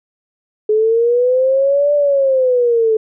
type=linear two-way sweep; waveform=sine; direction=up then down; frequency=423.7 to 587.3 to 433.1 Hz; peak=-10 dBFS; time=0.69-2.97 s; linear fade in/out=5 ms; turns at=1.94 s; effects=none